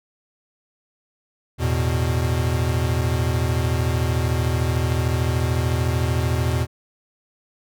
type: chord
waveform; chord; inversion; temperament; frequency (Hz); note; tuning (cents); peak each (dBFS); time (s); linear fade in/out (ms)
square; E suspended fourth; none; equal with one note detuned; 83.36 / 110 / 123.47; E2 / A2 / B2; +20 / 0 / 0; -23 / -28 / -23; 1.58-6.67; 50
effects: none